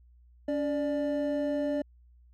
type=tone pair together; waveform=triangle; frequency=283.1 / 591 Hz; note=C#4 / D5; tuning=+37 / +11 cents; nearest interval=octave + minor second; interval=1274 cents; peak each=-28 dBFS; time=0.48-1.82 s; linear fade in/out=5 ms; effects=added 60 Hz sine -55 dBFS peak until 2.33 s